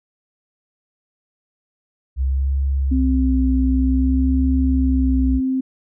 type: tone with vibrato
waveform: sine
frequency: 65.41 Hz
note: C2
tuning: in tune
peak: -16 dBFS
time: 2.16-5.41 s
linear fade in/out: 50 ms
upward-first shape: sine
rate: 0.53 Hz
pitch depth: 80 cents each way
type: tone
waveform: sine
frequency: 261.6 Hz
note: C4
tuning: in tune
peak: -17 dBFS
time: 2.91-5.61 s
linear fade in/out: 10 ms
effects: none